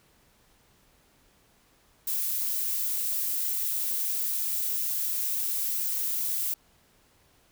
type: noise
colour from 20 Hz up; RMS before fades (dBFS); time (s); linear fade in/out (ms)
violet; -29; 2.07-6.54; 5
effects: pink hiss -63 dBFS RMS until 7.51 s